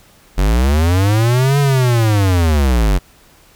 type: linear two-way sweep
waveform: square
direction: up then down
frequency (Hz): 43.74 to 143.8 to 43.74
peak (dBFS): -11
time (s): 0.37-2.99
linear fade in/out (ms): 20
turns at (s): 1.59
effects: pink hiss -48 dBFS RMS until 3.55 s